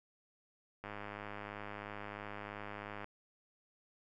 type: click train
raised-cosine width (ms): 0.5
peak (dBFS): -29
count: 228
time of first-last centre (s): 0.84-3.044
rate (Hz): 103
effects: none